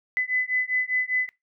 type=beating tone pair; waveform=sine; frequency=2007 / 2012 Hz; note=B6 / B6; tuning=+27 / +32 cents; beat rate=5 Hz; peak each=-26 dBFS; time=0.17-1.29 s; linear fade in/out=0 ms; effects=noise-tail reverb RT60 0.2 s tail -21 dB re dry